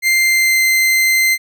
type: tone with pitch glide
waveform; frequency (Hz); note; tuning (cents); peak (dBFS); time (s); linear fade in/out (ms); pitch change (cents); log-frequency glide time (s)
40% pulse; 2093 to 2076; C7 to C7; 0 to -14; -10; 0.02-1.38; 50; -14; 0.2-0.64
effects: none